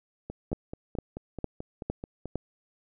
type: two click trains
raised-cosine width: 2 ms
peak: -23 / -16 dBFS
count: 10 / 5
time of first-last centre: 0.3-2.257 / 0.53-2.356 s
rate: 4.6 / 2.19 Hz
effects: none